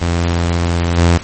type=tone with level steps; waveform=sawtooth; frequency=85.6 Hz; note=F2; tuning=34 cents flat; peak=-9 / -4 dBFS; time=0.01-1.18 s; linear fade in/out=10 ms; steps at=0.97 s; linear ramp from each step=20 ms; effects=pink hiss -31 dBFS RMS until 1.23 s + MP3 32 kbps